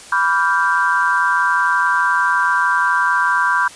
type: chord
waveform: sine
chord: G dominant seventh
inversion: first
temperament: equal with one note detuned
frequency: 987.8 / 1152.5 / 1396.9 / 1568 Hz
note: B5 / D6 / F6 / G6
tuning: 0 / -33 / 0 / 0 cents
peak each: -18 / -20 / -21 / -17 dBFS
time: 0.12-3.68 s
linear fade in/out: 5 ms
effects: white hiss -38 dBFS RMS until 3.75 s + resampled to 22050 Hz